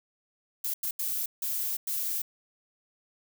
violet noise bursts at uneven times, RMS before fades -31 dBFS, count 5, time 0.64-0.74 / 0.83-0.91 / 0.99-1.26 / 1.42-1.77 / 1.87-2.22 s, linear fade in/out 5 ms, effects none

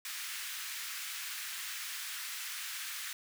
pink high-pass noise, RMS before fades -41 dBFS, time 0.05-3.13 s, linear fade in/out 2 ms, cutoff 1500 Hz, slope 24 dB/octave, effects none

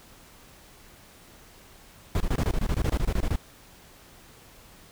brown noise bursts, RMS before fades -24 dBFS, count 16, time 2.15-3.359 s, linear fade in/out 2 ms, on 54 ms, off 23 ms, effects pink hiss -52 dBFS RMS until 4.91 s

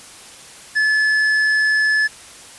triangle tone with tanh clipping, 1726 Hz, A6, 34 cents flat, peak -15 dBFS, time 0.75-2.08 s, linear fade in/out 20 ms, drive 11 dB, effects white hiss -40 dBFS RMS until 2.58 s + resampled to 24000 Hz

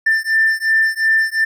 triangle beating tone pair, 1780 / 1782.8 Hz, A6 / A6, +20 / +22 cents, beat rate 2.8 Hz, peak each -13 dBFS, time 0.06-1.45 s, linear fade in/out 10 ms, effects tanh soft clip ceiling -7 dBFS

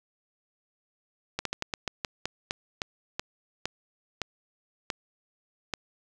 slowing click train, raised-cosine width 0.2 ms, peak -12 dBFS, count 15, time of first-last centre 1.39-5.738 s, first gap 63 ms, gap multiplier 1.22, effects none

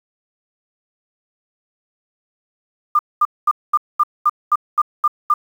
sine tone bursts, 1202 Hz, D6, 40 cents sharp, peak -10 dBFS, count 10, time 2.95-5.34 s, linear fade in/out 5 ms, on 41 ms, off 220 ms, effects 7-bit

